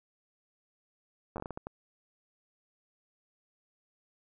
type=slowing click train; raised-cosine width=1 ms; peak=-24 dBFS; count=9; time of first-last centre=1.36-1.67 s; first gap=9 ms; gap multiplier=1.4; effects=none